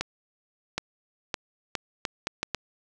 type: accelerating click train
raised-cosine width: 0.2 ms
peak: -10 dBFS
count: 8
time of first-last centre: 0.01-2.547 s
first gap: 770 ms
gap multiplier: 0.73
effects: none